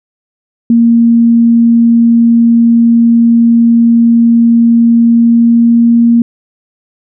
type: tone with pitch glide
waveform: sine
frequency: 232.7 to 234.2 Hz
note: A#3 to A#3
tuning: -3 to +8 cents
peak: -3 dBFS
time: 0.7-6.22 s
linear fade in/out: 2 ms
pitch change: +11 cents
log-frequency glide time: 5.02-6.11 s
effects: none